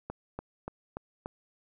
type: click train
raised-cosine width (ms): 1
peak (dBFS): -22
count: 5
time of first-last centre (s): 0.1-1.259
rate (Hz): 3.45
effects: none